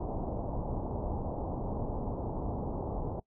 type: low-pass noise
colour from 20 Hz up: pink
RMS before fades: -35 dBFS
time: 0-3.2 s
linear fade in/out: 5 ms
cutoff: 930 Hz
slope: 48 dB/octave
effects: noise-tail reverb RT60 0.1 s tail -22 dB re dry

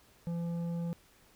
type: tone with tanh clipping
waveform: sine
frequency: 170 Hz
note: F3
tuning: 46 cents flat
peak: -34 dBFS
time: 0.27-0.93 s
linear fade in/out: 0 ms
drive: 9 dB
effects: pink hiss -63 dBFS RMS until 1.35 s

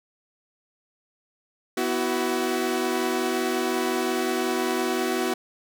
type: chord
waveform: sawtooth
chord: B suspended fourth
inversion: none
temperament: equal with one note detuned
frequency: 246.9 / 329.6 / 375.2 Hz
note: B3 / E4 / F#4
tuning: 0 / 0 / +24 cents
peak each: -25 / -25 / -22 dBFS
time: 1.77-5.34 s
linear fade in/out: 5 ms
effects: none

